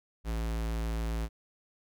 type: tone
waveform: square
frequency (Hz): 55.8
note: A1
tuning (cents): +25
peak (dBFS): -31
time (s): 0.24-1.29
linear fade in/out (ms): 50
effects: none